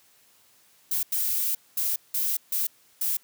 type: noise bursts at uneven times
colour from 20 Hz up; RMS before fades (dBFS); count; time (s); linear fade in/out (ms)
violet; -26; 6; 0.91-1.03 / 1.12-1.55 / 1.77-1.96 / 2.14-2.37 / 2.52-2.67 / 3.01-3.17; 5
effects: white hiss -60 dBFS RMS until 3.23 s + high-pass 80 Hz 12 dB/octave